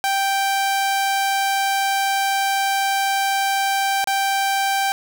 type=tone with dropouts; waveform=sawtooth; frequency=784 Hz; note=G5; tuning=in tune; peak=-14 dBFS; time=0.04-4.92 s; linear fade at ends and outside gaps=0 ms; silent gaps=4.042-4.073 s; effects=none